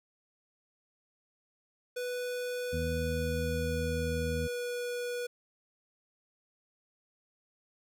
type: tone with pitch glide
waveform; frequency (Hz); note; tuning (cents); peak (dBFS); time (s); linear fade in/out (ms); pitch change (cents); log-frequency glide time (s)
square; 493.9 to 486.5; B4 to B4; 0 to -26; -34; 1.96-5.27; 10; -26; 2.9-4.08
type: harmonic tone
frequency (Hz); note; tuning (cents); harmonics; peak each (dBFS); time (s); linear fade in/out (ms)
80.8; E2; -34; 1 / 2 / 3; -34 / -37 / -39; 2.72-4.48; 20
effects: 11-bit